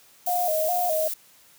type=noise; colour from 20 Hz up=violet; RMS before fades=-30 dBFS; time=0.26-1.14 s; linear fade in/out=5 ms
type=tone with vibrato; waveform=sine; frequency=670 Hz; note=E5; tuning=28 cents sharp; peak=-22 dBFS; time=0.27-1.08 s; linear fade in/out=5 ms; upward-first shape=square; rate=2.4 Hz; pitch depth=110 cents each way
effects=white hiss -55 dBFS RMS until 1.58 s + high-pass 80 Hz 12 dB/octave